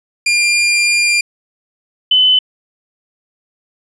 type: tone pair in turn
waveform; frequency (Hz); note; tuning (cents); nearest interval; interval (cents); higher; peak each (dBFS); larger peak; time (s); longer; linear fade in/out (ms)
sawtooth / sine; 2399 / 3023; D7 / F#7; +36 / +36; major third; 400; second; -7; neither; 0.26-1.21 / 2.11-2.39; first; 5
effects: resampled to 22050 Hz